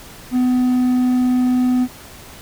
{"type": "tone", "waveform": "triangle", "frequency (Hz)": 251, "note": "B3", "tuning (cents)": 28, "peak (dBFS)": -11, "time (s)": [0.31, 1.88], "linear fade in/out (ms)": 50, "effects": ["pink hiss -39 dBFS RMS until 2.41 s"]}